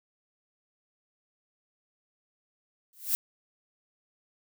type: noise with exponential growth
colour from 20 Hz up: violet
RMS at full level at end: -23 dBFS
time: 2.93-3.15 s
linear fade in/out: 0 ms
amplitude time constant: 47 ms
effects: none

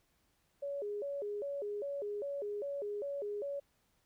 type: tone with vibrato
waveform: sine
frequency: 482.3 Hz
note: B4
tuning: 41 cents flat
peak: -36 dBFS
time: 0.62-3.6 s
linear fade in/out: 10 ms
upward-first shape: square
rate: 2.5 Hz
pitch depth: 270 cents each way
effects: pink hiss -75 dBFS RMS until 4.05 s

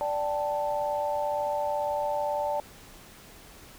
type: chord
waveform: sine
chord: D suspended fourth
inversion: none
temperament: just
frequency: 587.3 / 783.1 / 881 Hz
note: D5 / G5 / A5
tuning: 0 / -2 / +2 cents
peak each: -29 / -34 / -30 dBFS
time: 0.01-2.6 s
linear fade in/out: 0 ms
effects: pink hiss -50 dBFS RMS until 3.78 s

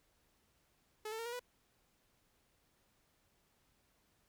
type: tone with pitch steps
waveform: sawtooth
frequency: 429.6 / 444.5 / 459.9 / 475.8 / 492.3 Hz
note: A4 / A4 / A#4 / A#4 / B4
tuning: -41 / +18 / -23 / +35 / -6 cents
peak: -37 dBFS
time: 1.05-1.395 s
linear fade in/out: 5 ms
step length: 69 ms
effects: pink hiss -75 dBFS RMS until 4.28 s

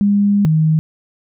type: tone pair in turn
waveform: sine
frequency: 202.8 / 157.2 Hz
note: G#3 / D#3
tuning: -41 / +18 cents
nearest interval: major third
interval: 441 cents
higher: first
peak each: -10 dBFS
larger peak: neither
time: 0.01-0.45 / 0.45-0.79 s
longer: first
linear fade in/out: 0 ms
effects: none

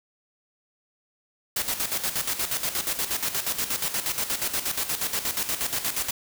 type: noise with tremolo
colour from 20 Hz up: white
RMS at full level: -26 dBFS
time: 1.56-6.11 s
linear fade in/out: 5 ms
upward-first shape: square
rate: 8.4 Hz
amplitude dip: 65%
effects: none

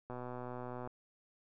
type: click train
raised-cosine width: 1 ms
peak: -30 dBFS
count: 97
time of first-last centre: 0.1-0.874 s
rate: 124 Hz
effects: none

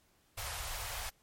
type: band-stop noise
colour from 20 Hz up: pink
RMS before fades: -40 dBFS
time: 0.37-1.1 s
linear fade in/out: 10 ms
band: 100 to 610 Hz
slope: 24 dB/octave
effects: pink hiss -70 dBFS RMS until 1.22 s + MP3 64 kbps

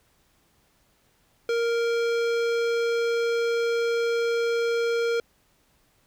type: tone with hard clipping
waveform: sine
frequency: 466.2 Hz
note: A#4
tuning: in tune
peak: -24 dBFS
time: 1.49-5.2 s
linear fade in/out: 2 ms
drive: 17 dB
effects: pink hiss -65 dBFS RMS until 6.06 s

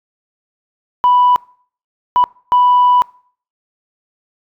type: tone bursts at uneven times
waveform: sine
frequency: 987.8 Hz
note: B5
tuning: in tune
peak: -6 dBFS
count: 3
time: 1.04-1.36 / 2.16-2.24 / 2.52-3.02 s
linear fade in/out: 0 ms
effects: noise-tail reverb RT60 0.5 s tail -24 dB re dry + tanh soft clip ceiling -4 dBFS

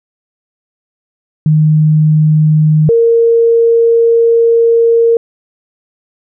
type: tone pair in turn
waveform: sine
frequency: 154.3 / 462.4 Hz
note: D#3 / A#4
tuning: -14 / -14 cents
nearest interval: octave + perfect fifth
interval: 1900 cents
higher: second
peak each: -5 dBFS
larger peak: neither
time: 1.46-2.89 / 2.89-5.17 s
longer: second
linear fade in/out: 2 ms
effects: none

